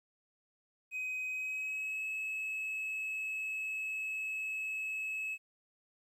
triangle tone with pitch glide, 2519 to 2584 Hz, D#7 to E7, +21 to -35 cents, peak -33 dBFS, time 0.91-5.38 s, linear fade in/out 50 ms, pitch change +44 cents, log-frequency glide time 1.29-2.05 s, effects tanh soft clip ceiling -29 dBFS + 12-bit

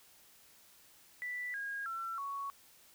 sine tone with pitch steps, 1974 / 1631.4 / 1348.3 / 1114.3 Hz, B6 / G#6 / E6 / C#6, -1 / -31 / +39 / +9 cents, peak -37 dBFS, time 1.22-2.5 s, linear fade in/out 0 ms, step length 320 ms, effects white hiss -62 dBFS RMS until 2.94 s

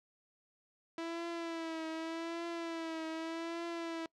sawtooth tone with vibrato, 329.6 Hz, E4, in tune, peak -34 dBFS, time 0.98-4.06 s, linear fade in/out 2 ms, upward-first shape triangle, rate 0.84 Hz, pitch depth 55 cents each way, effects noise-tail reverb RT60 0.1 s tail -24 dB re dry + low-pass 5000 Hz 12 dB/octave

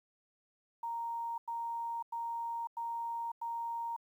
sine tone bursts, 930 Hz, A#5, 4 cents flat, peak -35 dBFS, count 5, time 0.83-3.964 s, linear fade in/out 5 ms, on 550 ms, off 96 ms, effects 11-bit

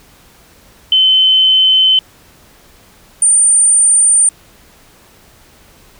sine tone pair in turn, 3061 / 9023 Hz, G7 / C#9, -42 / +30 cents, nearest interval octave + perfect fifth, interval 1872 cents, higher second, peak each -6 dBFS, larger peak neither, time 0.92-1.99 / 3.22-4.29 s, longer neither, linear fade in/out 2 ms, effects pink hiss -45 dBFS RMS until 5.99 s

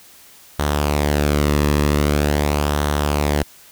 sawtooth tone with flanger, 73.42 Hz, D2, in tune, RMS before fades -18 dBFS, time 0.59-3.43 s, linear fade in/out 5 ms, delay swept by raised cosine 0.41 to 1.36 ms, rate 0.44 Hz, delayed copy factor -0.5, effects white hiss -46 dBFS RMS until 3.71 s

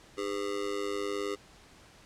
square tone with amplitude modulation, 405.2 Hz, G#4, 43 cents flat, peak -28 dBFS, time 0.17-1.36 s, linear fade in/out 20 ms, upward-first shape sine, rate 99.6 Hz, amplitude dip 100%, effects pink hiss -56 dBFS RMS until 2.05 s + low-pass 8000 Hz 12 dB/octave

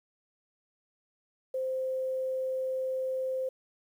sine tone, 521 Hz, C5, 7 cents flat, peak -29 dBFS, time 1.54-3.49 s, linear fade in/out 5 ms, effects 10-bit

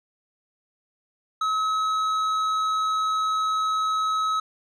sine tone with tanh clipping, 1284 Hz, E6, 46 cents flat, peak -23 dBFS, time 1.41-4.4 s, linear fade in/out 5 ms, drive 9 dB, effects none

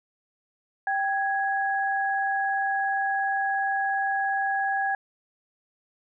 sine tone pair together, 784 / 1661.2 Hz, G5 / G#6, 0 / 0 cents, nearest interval octave + minor second, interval 1300 cents, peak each -25 / -27 dBFS, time 0.87-4.95 s, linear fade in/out 2 ms, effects none

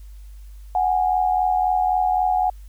sine tone pair together, 740 / 823.8 Hz, F#5 / G#5, 0 / -14 cents, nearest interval major second, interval 186 cents, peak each -18 / -22 dBFS, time 0.75-2.5 s, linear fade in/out 2 ms, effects added 50 Hz sine -37 dBFS peak until 2.68 s + white hiss -59 dBFS RMS until 2.68 s

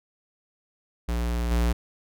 square tone with level steps, 58.9 Hz, A#1, 19 cents sharp, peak -25 / -21 dBFS, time 1.08-1.73 s, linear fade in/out 10 ms, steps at 1.51 s, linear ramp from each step 5 ms, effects none

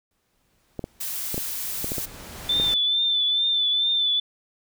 pink noise with exponential growth, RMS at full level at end -33 dBFS, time 0.11-2.74 s, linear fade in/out 1 ms, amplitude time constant 570 ms
clicks, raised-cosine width 2 ms, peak -16 dBFS, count 8, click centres 0.793 / 0.841 / 1.344 / 1.379 / 1.844 / 1.919 / 1.982 / 2.599 s
blue noise, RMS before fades -30 dBFS, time 1-2.06 s, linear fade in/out 10 ms
sine tone with vibrato, 3530 Hz, A7, 5 cents sharp, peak -19 dBFS, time 2.49-4.2 s, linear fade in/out 5 ms, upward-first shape triangle, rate 2.3 Hz, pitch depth 50 cents each way
effects none

